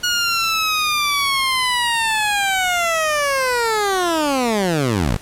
15% pulse linear sweep, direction down, 1453 to 43.65 Hz, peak -10 dBFS, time 0.03-5.17 s, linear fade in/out 10 ms, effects pink hiss -41 dBFS RMS until 5.21 s + low-pass 12000 Hz 12 dB/octave

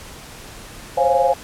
sine chord, Db major seventh, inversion third, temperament equal with one note detuned, 523.3 / 544.2 / 698.5 / 830.6 Hz, C5 / Db5 / F5 / Ab5, 0 / -32 / 0 / 0 cents, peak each -19 dBFS, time 0.97-1.34 s, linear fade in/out 10 ms, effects pink hiss -38 dBFS RMS until 1.43 s + low-pass 12000 Hz 12 dB/octave

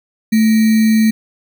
sine tone with sample-and-hold, 220 Hz, A3, in tune, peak -8 dBFS, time 0.32-1.11 s, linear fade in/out 10 ms, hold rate 2100 Hz, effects none

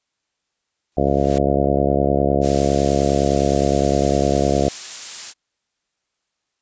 white noise with exponential growth, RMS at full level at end -30 dBFS, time 0.92-1.38 s, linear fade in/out 0 ms, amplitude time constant 99 ms
harmonic tone, 69.8 Hz, C#2, 13 cents sharp, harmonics 1 / 2 / 3 / 4 / 5 / 6 / 7 / 8 / 9 / 10, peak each -24 / -24 / -24 / -24 / -24 / -24 / -24 / -24 / -24 / -24 dBFS, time 0.97-4.69 s, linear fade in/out 5 ms
blue noise, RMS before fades -27 dBFS, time 2.41-5.34 s, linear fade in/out 50 ms
effects white hiss -75 dBFS RMS until 6.61 s + resampled to 16000 Hz

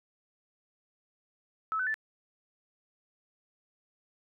sine tone with pitch steps, 1300 / 1510.7 / 1755.5 Hz, E6 / F#6 / A6, -24 / +36 / -4 cents, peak -28 dBFS, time 1.72-1.942 s, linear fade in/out 0 ms, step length 74 ms, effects none

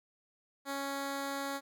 10% pulse tone, 277.2 Hz, C#4, in tune, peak -27 dBFS, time 0.65-1.61 s, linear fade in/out 50 ms, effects none

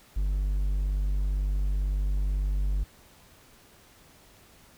triangle tone, 49 Hz, G1, in tune, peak -22 dBFS, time 0.16-2.84 s, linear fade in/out 10 ms, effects pink hiss -56 dBFS RMS until 4.77 s

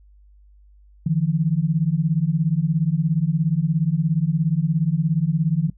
sine beating tone pair, 151.2 / 168.2 Hz, D#3 / E3, -49 / +35 cents, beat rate 17 Hz, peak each -20 dBFS, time 1.06-5.7 s, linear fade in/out 5 ms, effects noise-tail reverb RT60 0.1 s tail -22 dB re dry + added 50 Hz sine -48 dBFS peak until 5.77 s

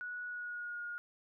sine tone with pitch glide, 1466 to 1430.9 Hz, F#6 to F6, -16 to +42 cents, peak -39 dBFS, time 0.01-0.98 s, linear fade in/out 0 ms, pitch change -42 cents, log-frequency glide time 0.24-0.82 s, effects none

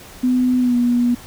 sine tone with pitch glide, 251.7 to 242 Hz, B3 to B3, +33 to -35 cents, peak -13 dBFS, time 0.23-1.15 s, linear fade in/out 10 ms, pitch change -68 cents, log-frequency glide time 0.59-0.76 s, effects pink hiss -40 dBFS RMS until 1.26 s

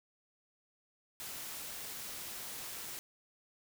white noise, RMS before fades -44 dBFS, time 1.2-2.99 s, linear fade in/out 0 ms, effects none

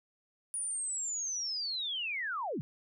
sine linear sweep, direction down, 9720 to 103.83 Hz, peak -33 dBFS, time 0.54-2.61 s, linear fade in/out 0 ms, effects none

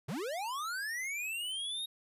square linear sweep, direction up, 109.5 to 3777 Hz, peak -36 dBFS, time 0.08-1.86 s, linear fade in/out 10 ms, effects resampled to 32000 Hz

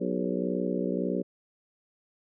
harmonic tone with a mistuned harmonic, 61.74 Hz, B1, in tune, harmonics 3 / 4 / 5 / 6 / 7 / 8 / 9, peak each -32 / -33 / -34 / -35 / -35 / -36 / -37 dBFS, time 0-1.23 s, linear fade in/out 20 ms, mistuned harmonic 7, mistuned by -67 cents, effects none

